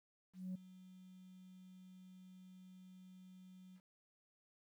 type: tone with ADSR envelope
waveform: sine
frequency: 185 Hz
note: F#3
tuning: in tune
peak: -38 dBFS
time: 0.33-3.81 s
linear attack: 220 ms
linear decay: 8 ms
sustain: -18 dB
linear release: 58 ms
effects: tanh soft clip ceiling -39 dBFS + 12-bit